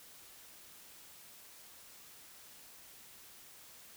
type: silence
effects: white hiss -56 dBFS RMS until 3.96 s